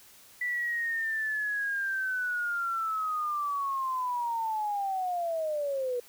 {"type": "linear sweep", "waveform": "sine", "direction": "down", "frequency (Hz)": [1975.5, 480.5], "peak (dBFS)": -28, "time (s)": [0.41, 6], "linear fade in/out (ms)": 5, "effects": ["white hiss -55 dBFS RMS until 6.08 s"]}